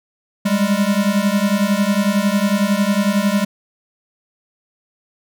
square beating tone pair, 196.7 / 207.7 Hz, G3 / G#3, +6 / 0 cents, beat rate 11 Hz, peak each -18 dBFS, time 0.45-3.45 s, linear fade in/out 10 ms, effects none

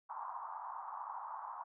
white band-pass noise, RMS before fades -45 dBFS, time 0.09-1.64 s, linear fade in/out 10 ms, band 830 to 1100 Hz, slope 48 dB/octave, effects none

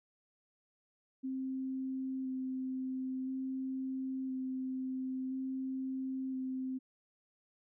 sine tone with vibrato, 261.6 Hz, C4, in tune, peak -35 dBFS, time 1.23-6.79 s, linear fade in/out 20 ms, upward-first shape square, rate 0.49 Hz, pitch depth 10 cents each way, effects none

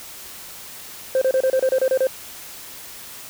sine tone bursts, 523.3 Hz, C5, in tune, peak -12 dBFS, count 10, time 1.15-2.07 s, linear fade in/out 2 ms, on 65 ms, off 30 ms, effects tanh soft clip ceiling -14 dBFS + white hiss -38 dBFS RMS until 3.29 s

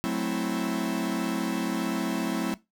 45% pulse chord, F# half-diminished seventh, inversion none, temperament equal, 185 / 220 / 261.6 / 329.6 Hz, F#3 / A3 / C4 / E4, 0 / 0 / 0 / 0 cents, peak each -32 dBFS, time 0.04-2.54 s, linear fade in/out 0 ms, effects noise-tail reverb RT60 0.2 s tail -18 dB re dry

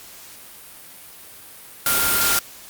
sine tone in noise, 1396.9 Hz, F6, in tune, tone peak -24 dBFS, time 1.86-2.39 s, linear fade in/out 2 ms, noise white, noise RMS -19 dBFS, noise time 1.86-2.39 s, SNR -8 dB, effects white hiss -42 dBFS RMS until 2.69 s + Opus 48 kbps

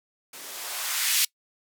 violet noise with band-pass filter sweep, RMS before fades -28 dBFS, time 0.33-1.25 s, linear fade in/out 5 ms, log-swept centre 220 to 2900 Hz, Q 1.1, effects noise-tail reverb RT60 0.1 s tail -24 dB re dry

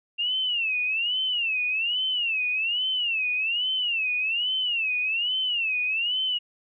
sine tone with vibrato, 2753 Hz, F7, 25 cents flat, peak -23 dBFS, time 0.18-6.39 s, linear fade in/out 20 ms, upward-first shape sine, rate 1.2 Hz, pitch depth 190 cents each way, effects none

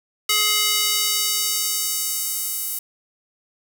square tone with high-pass filter sweep, 422.2 Hz, G#4, 29 cents sharp, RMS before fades -22 dBFS, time 0.29-2.79 s, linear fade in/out 5 ms, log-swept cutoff 2500 to 11000 Hz, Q 0.84, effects 7-bit

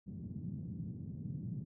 white band-pass noise, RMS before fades -43 dBFS, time 0.06-1.65 s, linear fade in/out 20 ms, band 100 to 190 Hz, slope 24 dB/octave, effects none

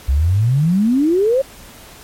sine exponential sweep, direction up, 63 to 557 Hz, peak -11 dBFS, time 0.08-1.42 s, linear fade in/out 10 ms, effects pink hiss -40 dBFS RMS until 2.03 s + MP3 64 kbps

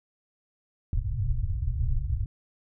pink low-pass noise, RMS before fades -27 dBFS, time 0.93-2.26 s, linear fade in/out 2 ms, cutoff 130 Hz, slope 96 dB/octave, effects none

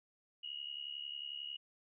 sine tone with amplitude modulation, 2889 Hz, F#7, 42 cents flat, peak -38 dBFS, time 0.43-1.57 s, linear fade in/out 10 ms, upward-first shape sine, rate 71.1 Hz, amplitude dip 80%, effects none

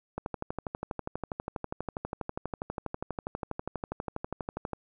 click train, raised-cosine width 1 ms, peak -19 dBFS, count 57, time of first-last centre 0.18-4.733 s, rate 12.3 Hz, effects none

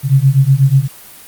sine beating tone pair, 131.7 / 139.9 Hz, C3 / C#3, +12 / +16 cents, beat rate 8.2 Hz, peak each -10 dBFS, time 0.03-0.88 s, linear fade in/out 50 ms, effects white hiss -37 dBFS RMS until 1.27 s + Opus 32 kbps

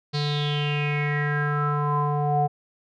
square tone with low-pass filter sweep, 146.83 Hz, D3, in tune, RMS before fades -24 dBFS, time 0.13-2.48 s, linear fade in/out 20 ms, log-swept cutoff 4400 to 690 Hz, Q 7.7, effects none

